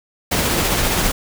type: noise with tremolo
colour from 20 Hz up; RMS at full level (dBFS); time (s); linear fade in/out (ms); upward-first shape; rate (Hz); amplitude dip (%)
pink; -17; 0.31-1.12; 10; sine; 15; 25
effects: none